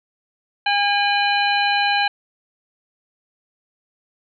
harmonic tone with a mistuned harmonic, 812 Hz, G#5, 39 cents flat, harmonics 1 / 2 / 3 / 4 / 5, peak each -19 / -22 / -24 / -25 / -26 dBFS, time 0.66-2.08 s, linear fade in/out 5 ms, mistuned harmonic 4, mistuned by -140 cents, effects none

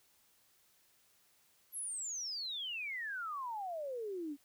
sine exponential sweep, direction down, 11680 to 274.5 Hz, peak -38 dBFS, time 1.72-4.37 s, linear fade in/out 50 ms, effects white hiss -70 dBFS RMS until 4.44 s

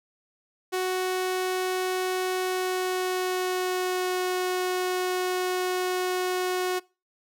sawtooth tone with pitch glide, 370 to 366 Hz, F#4 to F#4, 0 to -19 cents, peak -21 dBFS, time 0.72-6.8 s, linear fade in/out 20 ms, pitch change -19 cents, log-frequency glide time 2.4-4.2 s, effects noise-tail reverb RT60 0.3 s tail -23 dB re dry

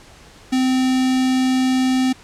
square tone with notch filter, 258.4 Hz, C4, 21 cents flat, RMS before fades -17 dBFS, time 0.52-2.13 s, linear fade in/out 10 ms, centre 1100 Hz, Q 1.1, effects pink hiss -45 dBFS RMS until 2.23 s + low-pass 8000 Hz 12 dB/octave

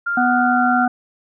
sine tone with pitch glide, 1398 to 1383.5 Hz, F6 to F6, +1 to -17 cents, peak -18 dBFS, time 0.06-0.86 s, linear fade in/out 10 ms, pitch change -18 cents, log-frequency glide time 0.41-0.58 s
harmonic tone, 246.9 Hz, B3, in tune, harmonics 1 / 3 / 5 / 6, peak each -18 / -17 / -32 / -25 dBFS, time 0.17-0.88 s, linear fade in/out 5 ms
effects none

